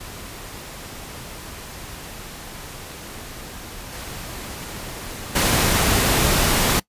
pink noise with level steps, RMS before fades -36 / -33 / -18 dBFS, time 0-6.8 s, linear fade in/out 10 ms, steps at 3.92 / 5.35 s, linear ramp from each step 10 ms, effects noise-tail reverb RT60 0.1 s tail -22 dB re dry + resampled to 32000 Hz

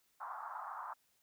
white band-pass noise, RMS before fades -45 dBFS, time 0.2-0.94 s, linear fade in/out 10 ms, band 770 to 1300 Hz, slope 48 dB/octave, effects white hiss -75 dBFS RMS until 1.22 s

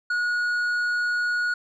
sine tone with tanh clipping, 1452 Hz, F#6, 33 cents flat, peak -23 dBFS, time 0.1-1.54 s, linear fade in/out 5 ms, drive 6 dB, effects none

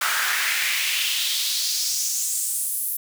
pink noise with high-pass filter sweep, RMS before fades -24 dBFS, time 0.01-2.97 s, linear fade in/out 5 ms, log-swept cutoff 1300 to 12000 Hz, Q 2.6, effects none

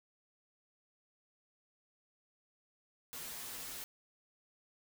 white noise with comb filter, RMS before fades -45 dBFS, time 3.13-3.84 s, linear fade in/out 0 ms, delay 9.5 ms, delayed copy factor -1, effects none

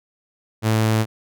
sawtooth tone, 110 Hz, A2, in tune, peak -12 dBFS, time 0.62-1.06 s, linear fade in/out 50 ms, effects none

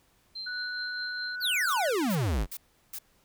sine tone with tremolo, 4133 Hz, C8, 22 cents flat, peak -34 dBFS, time 0.35-1.36 s, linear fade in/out 10 ms, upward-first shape triangle, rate 4.8 Hz, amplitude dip 55%
sine tone, 1480 Hz, F#6, in tune, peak -33 dBFS, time 0.46-1.91 s, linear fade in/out 10 ms
square exponential sweep, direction down, 4833 to 41.2 Hz, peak -26 dBFS, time 1.4-2.47 s, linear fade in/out 50 ms
blue noise bursts, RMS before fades -38 dBFS, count 4, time 1.68-2.988 s, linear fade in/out 5 ms, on 57 ms, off 360 ms
effects pink hiss -66 dBFS RMS until 3.24 s

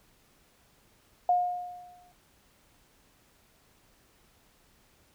sine tone with exponential decay, 715 Hz, F5, 41 cents sharp, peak -19 dBFS, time 1.29-2.12 s, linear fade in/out 2 ms, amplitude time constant 180 ms, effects pink hiss -64 dBFS RMS until 5.14 s

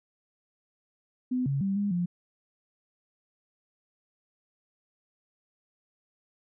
sine tone with pitch steps, 252.3 / 138.4 / 195.3 / 203.1 / 175.7 Hz, B3 / C#3 / G3 / G#3 / F3, +37 / -2 / -6 / -38 / +11 cents, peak -25 dBFS, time 1.31-2.06 s, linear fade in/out 10 ms, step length 150 ms, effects none

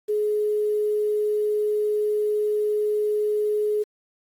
sine tone with quantisation, 421.3 Hz, G#4, 25 cents sharp, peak -20 dBFS, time 0.08-3.84 s, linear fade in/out 20 ms, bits 8, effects AAC 64 kbps

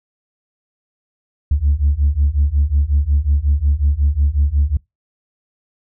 sine beating tone pair, 69.3 / 74.8 Hz, C#2 / D2, 0 / +32 cents, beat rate 5.5 Hz, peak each -15 / -14 dBFS, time 1.51-4.77 s, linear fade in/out 5 ms, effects noise-tail reverb RT60 0.2 s tail -26 dB re dry + tanh soft clip ceiling -7 dBFS

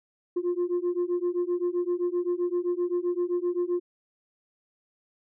sine beating tone pair, 349.2 / 356.9 Hz, F4 / F4, 0 / +38 cents, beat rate 7.7 Hz, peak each -26 dBFS, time 0.36-3.8 s, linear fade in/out 10 ms, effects tanh soft clip ceiling -21 dBFS

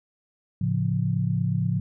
sine chord, A augmented, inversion none, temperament equal, 110 / 138.59 / 174.61 Hz, A2 / C#3 / E#3, 0 / 0 / 0 cents, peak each -26 dBFS, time 0.61-1.8 s, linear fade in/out 5 ms, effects none

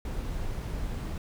brown noise, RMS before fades -33 dBFS, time 0.05-1.18 s, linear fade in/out 2 ms, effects none

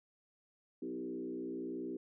sine tone with frequency modulation, 325 Hz, E4, 24 cents flat, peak -38 dBFS, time 0.82-1.97 s, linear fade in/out 5 ms, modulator 61.1 Hz, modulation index 1.4, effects none

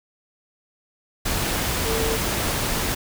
sine tone in noise, 448.4 Hz, A4, 33 cents sharp, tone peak -25 dBFS, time 1.85-2.17 s, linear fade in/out 10 ms, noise pink, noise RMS -24 dBFS, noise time 1.25-2.95 s, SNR -4 dB, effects none

